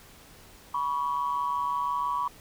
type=tone pair together; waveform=sine; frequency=979 / 1124.9 Hz; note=B5 / C#6; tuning=-15 / +25 cents; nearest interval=major second; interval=240 cents; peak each=-28 dBFS; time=0.74-2.28 s; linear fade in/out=5 ms; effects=tanh soft clip ceiling -19 dBFS + pink hiss -52 dBFS RMS until 2.4 s